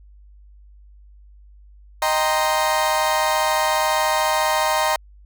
35% pulse chord, C minor seventh, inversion first, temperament equal, 622.3 / 784 / 932.3 / 1046.5 Hz, Eb5 / G5 / Bb5 / C6, 0 / 0 / 0 / 0 cents, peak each -21 / -23 / -20 / -23 dBFS, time 2.02-4.96 s, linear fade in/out 2 ms, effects added 50 Hz sine -44 dBFS peak until 5.25 s

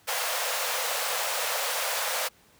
pink high-pass noise, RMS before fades -29 dBFS, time 0.07-2.29 s, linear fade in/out 20 ms, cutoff 480 Hz, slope 96 dB/octave, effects pink hiss -59 dBFS RMS until 2.59 s + high-pass 80 Hz 12 dB/octave

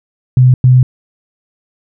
sine tone bursts at uneven times, 127.1 Hz, C3, 50 cents flat, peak -3 dBFS, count 2, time 0.37-0.54 / 0.64-0.83 s, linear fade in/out 2 ms, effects none

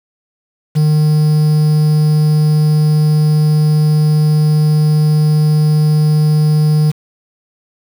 triangle tone with quantisation, 152.5 Hz, D#3, 34 cents flat, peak -6 dBFS, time 0.75-6.92 s, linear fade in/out 20 ms, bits 5, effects none

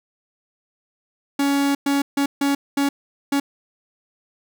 45% pulse tone bursts at uneven times, 280.4 Hz, C#4, 20 cents sharp, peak -17 dBFS, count 6, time 1.39-1.75 / 1.86-2.02 / 2.17-2.26 / 2.41-2.55 / 2.77-2.89 / 3.32-3.4 s, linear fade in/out 5 ms, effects none

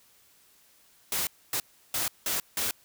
white noise bursts at uneven times, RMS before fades -29 dBFS, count 5, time 1.12-1.27 / 1.53-1.6 / 1.94-2.08 / 2.26-2.4 / 2.57-2.71 s, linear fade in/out 2 ms, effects white hiss -61 dBFS RMS until 2.84 s

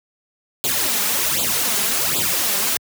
white noise with flanger, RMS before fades -20 dBFS, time 0.64-2.77 s, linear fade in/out 0 ms, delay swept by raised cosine 0.26 to 4.96 ms, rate 1.3 Hz, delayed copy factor +0.9, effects high-pass 80 Hz 12 dB/octave

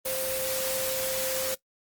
sine tone in noise, 524 Hz, C5, 2 cents sharp, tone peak -31 dBFS, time 0.05-1.55 s, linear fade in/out 10 ms, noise white, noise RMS -31 dBFS, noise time 0.05-1.55 s, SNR -3 dB, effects noise-tail reverb RT60 0.1 s tail -19 dB re dry + Opus 24 kbps

